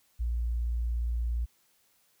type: tone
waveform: sine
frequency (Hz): 58.6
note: A#1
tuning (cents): +10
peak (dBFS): -27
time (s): 0.19-1.46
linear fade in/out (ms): 20
effects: white hiss -68 dBFS RMS until 2.2 s